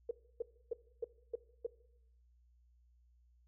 sine tone bursts, 466.2 Hz, A#4, in tune, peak -33 dBFS, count 6, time 0.09-1.666 s, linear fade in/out 5 ms, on 21 ms, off 290 ms, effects noise-tail reverb RT60 0.8 s tail -19 dB re dry + added 60 Hz sine -65 dBFS peak until 3.47 s

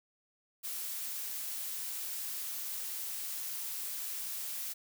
blue noise, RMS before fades -39 dBFS, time 0.63-4.74 s, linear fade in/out 20 ms, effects none

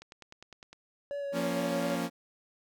click train, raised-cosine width 0.2 ms, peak -30 dBFS, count 8, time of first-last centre 0.02-0.73 s, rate 9.86 Hz
triangle tone with vibrato, 565 Hz, C#5, 33 cents sharp, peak -31 dBFS, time 1.11-1.95 s, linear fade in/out 0 ms, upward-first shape sine, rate 4.3 Hz, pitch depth 17 cents each way
sawtooth chord, Bb minor, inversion second, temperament equal, 174.61 / 233.1 / 277.2 Hz, F3 / Bb3 / Db4, 0 / 0 / 0 cents, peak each -31 dBFS, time 1.32-2.1 s, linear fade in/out 50 ms
effects none

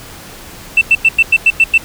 sine tone bursts, 2672 Hz, E7, 23 cents sharp, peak -3 dBFS, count 8, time 0.77-1.779 s, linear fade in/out 5 ms, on 43 ms, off 95 ms, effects tanh soft clip ceiling 0 dBFS + pink hiss -33 dBFS RMS until 1.84 s

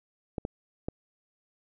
clicks, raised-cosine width 2 ms, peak -18 dBFS, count 3, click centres 0.382 / 0.451 / 0.885 s, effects none

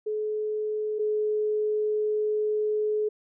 sine tone pair in turn, 427.3 / 425.4 Hz, G#4 / G#4, +49 / +42 cents, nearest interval unison, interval 7 cents, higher first, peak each -26 / -23 dBFS, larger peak second, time 0.06-0.99 / 0.99-3.09 s, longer second, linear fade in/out 10 ms, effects none

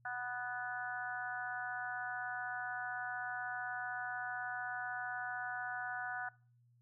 harmonic tone, 246.9 Hz, B3, in tune, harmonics 3 / 4 / 5 / 6 / 7, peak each -43 / -51 / -51 / -41 / -47 dBFS, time 0.05-6.29 s, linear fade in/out 5 ms, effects noise-tail reverb RT60 0.4 s tail -22 dB re dry + added 120 Hz sine -66 dBFS peak until 6.81 s

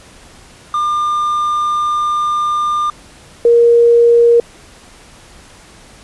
triangle / sine tone pair in turn, 1200 / 470.6 Hz, D6 / A#4, +37 / +16 cents, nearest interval octave + major third, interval 1621 cents, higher first, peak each -11 / -5 dBFS, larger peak second, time 0.74-2.9 / 3.45-4.4 s, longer first, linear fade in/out 2 ms, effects pink hiss -41 dBFS RMS until 6.03 s + resampled to 24000 Hz

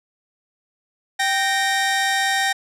sawtooth tone pair together, 779.9 / 1855 Hz, G5 / A#6, -9 / -9 cents, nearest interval octave + minor third, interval 1500 cents, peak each -17 dBFS, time 1.19-2.53 s, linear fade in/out 10 ms, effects low-pass 10000 Hz 12 dB/octave

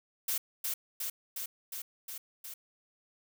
blue noise with echo, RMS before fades -32 dBFS, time 0.28-0.38 s, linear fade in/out 5 ms, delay 360 ms, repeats 6, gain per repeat -2 dB, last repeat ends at 2.54 s, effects none

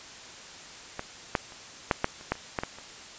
clicks, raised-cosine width 0.5 ms, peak -17 / -8 / -30 / -6 / -8 / -30 / -10 / -30 / -12 / -15 / -29 dBFS, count 11, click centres 0.994 / 1.352 / 1.522 / 1.912 / 2.044 / 2.211 / 2.32 / 2.354 / 2.588 / 2.635 / 2.786 s, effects white hiss -45 dBFS RMS until 3.18 s + resampled to 16000 Hz

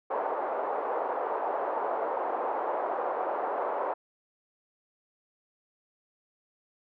white band-pass noise, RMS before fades -31 dBFS, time 0.1-3.94 s, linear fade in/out 10 ms, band 440 to 940 Hz, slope 24 dB/octave, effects none

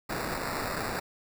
white noise with sample-and-hold, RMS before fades -33 dBFS, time 0.09-1 s, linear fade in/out 10 ms, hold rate 3150 Hz, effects none

